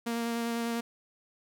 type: tone with vibrato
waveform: sawtooth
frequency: 232.9 Hz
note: A#3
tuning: 1 cent flat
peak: -26 dBFS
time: 0.06-0.81 s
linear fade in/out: 10 ms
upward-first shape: sine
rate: 10 Hz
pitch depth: 12 cents each way
effects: none